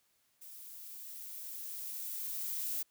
violet noise with level ramp, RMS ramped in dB -51 to -36 dBFS, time 0.41-2.83 s, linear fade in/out 10 ms, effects white hiss -74 dBFS RMS until 2.9 s

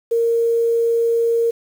sine tone with quantisation, 463.5 Hz, A#4, 10 cents flat, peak -14 dBFS, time 0.11-1.51 s, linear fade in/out 10 ms, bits 7, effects none

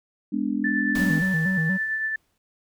sine chord, G# diminished, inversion none, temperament equal with one note detuned, 207.7 / 250.7 / 293.7 Hz, G#3 / B3 / D4, 0 / +26 / 0 cents, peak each -27 dBFS, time 0.32-1.2 s, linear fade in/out 10 ms
sine tone with tremolo, 1760 Hz, A6, in tune, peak -22 dBFS, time 0.64-2.16 s, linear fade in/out 5 ms, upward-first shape triangle, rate 8.7 Hz, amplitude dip 40%
pink noise with exponential decay, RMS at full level -33 dBFS, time 0.95-2.38 s, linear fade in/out 2 ms, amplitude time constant 310 ms
triangle tone with vibrato, 173.9 Hz, F3, 7 cents flat, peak -20 dBFS, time 0.98-1.78 s, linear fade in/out 20 ms, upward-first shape square, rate 4.2 Hz, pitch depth 140 cents each way
effects none

